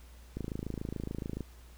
click train, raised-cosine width 3 ms, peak -23 dBFS, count 29, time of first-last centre 0.37-1.407 s, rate 27 Hz, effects added 60 Hz sine -51 dBFS peak until 1.77 s + pink hiss -60 dBFS RMS until 1.77 s

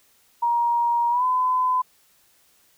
sine tone with pitch glide, 945 to 1012.8 Hz, A#5 to B5, +23 to +43 cents, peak -18 dBFS, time 0.42-1.82 s, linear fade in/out 10 ms, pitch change +120 cents, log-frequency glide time 1.1-1.24 s, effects white hiss -60 dBFS RMS until 2.77 s

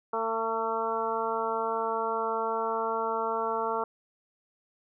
harmonic tone, 225.1 Hz, A3, 40 cents sharp, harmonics 1 / 2 / 3 / 4 / 5 / 6, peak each -43 / -32 / -35 / -32 / -34 / -35 dBFS, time 0.13-3.84 s, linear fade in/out 5 ms, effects none

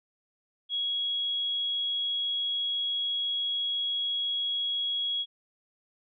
sine tone, 3322 Hz, G#7, in tune, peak -27 dBFS, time 0.69-5.26 s, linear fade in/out 50 ms, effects none

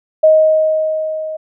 sine tone with level ramp, 627 Hz, D#5, 13 cents sharp, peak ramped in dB -4 to -21 dBFS, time 0.23-1.37 s, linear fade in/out 10 ms, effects none

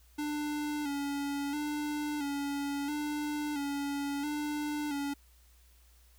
square tone with vibrato, 290 Hz, D4, 22 cents flat, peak -33 dBFS, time 0.18-5.14 s, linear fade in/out 10 ms, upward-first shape square, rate 0.74 Hz, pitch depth 42 cents each way, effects added 60 Hz sine -59 dBFS peak until 6.18 s + white hiss -66 dBFS RMS until 6.18 s

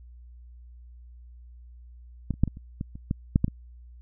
clicks, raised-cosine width 5 ms, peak -14 / -29 / -7 / -19 / -30 / -18 / -28 / -13 / -6 / -9 / -19 dBFS, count 11, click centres 2.307 / 2.339 / 2.436 / 2.477 / 2.571 / 2.811 / 2.955 / 3.111 / 3.359 / 3.444 / 3.481 s, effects added 60 Hz sine -45 dBFS peak until 4.01 s

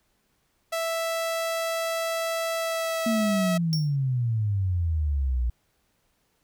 sawtooth tone with pitch glide, 659.3 to 647.6 Hz, E5 to E5, 0 to -31 cents, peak -22 dBFS, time 0.72-3.58 s, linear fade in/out 10 ms, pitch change -31 cents, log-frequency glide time 2.55-3.44 s
sine exponential sweep, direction down, 233.1 to 58.2 Hz, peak -22 dBFS, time 3.06-5.5 s, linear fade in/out 5 ms
45% pulse tone with exponential decay, 5480 Hz, F8, 34 cents flat, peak -25 dBFS, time 3.73-3.96 s, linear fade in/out 0 ms, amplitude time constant 48 ms
effects pink hiss -70 dBFS RMS until 6.43 s

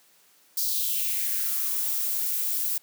violet noise with high-pass filter sweep, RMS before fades -27 dBFS, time 0.57-2.78 s, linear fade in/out 5 ms, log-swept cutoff 4900 to 230 Hz, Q 3.3, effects white hiss -60 dBFS RMS until 2.82 s + high-pass 150 Hz 12 dB/octave

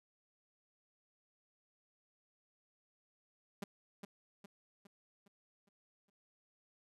sawtooth tone with echo, 200 Hz, G3, 35 cents sharp, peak -35 dBFS, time 3.62-3.64 s, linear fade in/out 5 ms, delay 410 ms, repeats 6, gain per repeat -6 dB, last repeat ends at 6.1 s, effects resampled to 32000 Hz

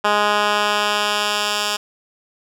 10% pulse tone with band-pass filter sweep, 207.7 Hz, G#3, in tune, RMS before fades -19 dBFS, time 0.04-1.77 s, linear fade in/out 10 ms, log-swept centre 1500 to 4600 Hz, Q 0.73, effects none

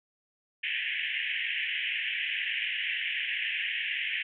white band-pass noise, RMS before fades -32 dBFS, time 0.63-4.23 s, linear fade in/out 10 ms, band 1700 to 3100 Hz, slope 96 dB/octave, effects none

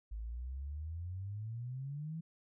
sine exponential sweep, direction up, 52.1 to 166.1 Hz, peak -39 dBFS, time 0.11-2.21 s, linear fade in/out 10 ms, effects none

